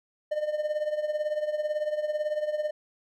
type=tone with tremolo; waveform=triangle; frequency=605 Hz; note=D#5; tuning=49 cents flat; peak=-21 dBFS; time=0.31-2.71 s; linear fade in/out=10 ms; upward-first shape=triangle; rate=18 Hz; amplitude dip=80%; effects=none